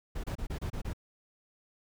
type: noise bursts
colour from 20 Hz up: brown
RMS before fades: -35 dBFS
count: 7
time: 0.15-0.934 s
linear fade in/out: 10 ms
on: 88 ms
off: 28 ms
effects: none